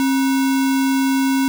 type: tone with sample-and-hold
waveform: sine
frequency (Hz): 268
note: C4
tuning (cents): +42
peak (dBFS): -14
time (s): 0-1.48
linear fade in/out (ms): 0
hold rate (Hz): 1225
effects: none